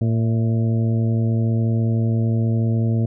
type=harmonic tone with a mistuned harmonic; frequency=113.8 Hz; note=A#2; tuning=41 cents flat; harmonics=1 / 2 / 3 / 4 / 5 / 6; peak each=-17 / -23 / -31 / -34 / -37 / -38 dBFS; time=0.01-3.06 s; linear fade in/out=5 ms; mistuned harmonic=6; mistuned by=-49 cents; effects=none